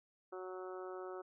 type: harmonic tone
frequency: 185 Hz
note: F#3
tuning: in tune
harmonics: 2 / 3 / 4 / 5 / 6 / 7 / 8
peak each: -45 / -51 / -53 / -58 / -57 / -53 / -61 dBFS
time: 0.32-1.22 s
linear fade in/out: 10 ms
effects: none